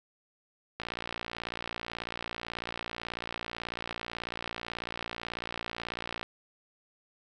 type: click train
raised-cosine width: 0.3 ms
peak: -19 dBFS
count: 317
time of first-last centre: 0.8-6.23 s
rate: 58.2 Hz
effects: none